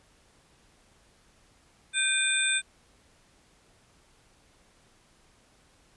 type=tone cluster; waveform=sine; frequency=1555 / 2423 / 3578 / 8170 Hz; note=G6 / D#7 / A7 / C9; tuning=-14 / -47 / +28 / -42 cents; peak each=-29 dBFS; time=1.93-2.62 s; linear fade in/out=50 ms; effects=pink hiss -62 dBFS RMS until 5.96 s + resampled to 24000 Hz